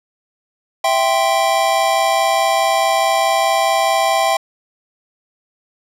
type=chord; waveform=square; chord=C major; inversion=first; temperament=equal with one note detuned; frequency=659.3 / 784 / 1043.5 Hz; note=E5 / G5 / C6; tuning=0 / 0 / -5 cents; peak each=-18 / -17 / -21 dBFS; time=0.84-4.37 s; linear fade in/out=5 ms; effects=low-pass 12000 Hz 12 dB/octave